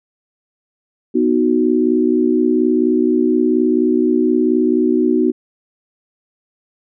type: chord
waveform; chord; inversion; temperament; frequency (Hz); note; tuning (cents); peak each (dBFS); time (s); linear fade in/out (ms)
sine; B major; none; equal; 246.9 / 311.1 / 370; B3 / D#4 / F#4; 0 / 0 / 0; -16; 1.14-5.32; 20
effects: none